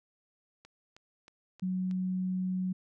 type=click train; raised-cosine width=0.2 ms; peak=-35 dBFS; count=5; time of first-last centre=0.65-1.912 s; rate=3.17 Hz
type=tone; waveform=sine; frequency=185 Hz; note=F#3; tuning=in tune; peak=-29 dBFS; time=1.62-2.73 s; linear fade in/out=10 ms
effects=none